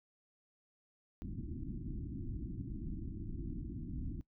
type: low-pass noise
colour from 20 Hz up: pink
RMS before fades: -42 dBFS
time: 1.22-4.21 s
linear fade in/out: 0 ms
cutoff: 340 Hz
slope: 96 dB/octave
effects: noise-tail reverb RT60 0.1 s tail -19 dB re dry